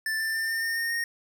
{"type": "tone with pitch steps", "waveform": "square", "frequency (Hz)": [1765, 1779.3, 1793.8, 1808.3, 1823, 1837.8, 1852.7], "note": ["A6", "A6", "A6", "A6", "A#6", "A#6", "A#6"], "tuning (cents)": [5, 19, 33, 47, -39, -25, -11], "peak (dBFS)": -27, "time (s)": [0.06, 1.04], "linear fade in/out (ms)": 2, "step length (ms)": 140, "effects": []}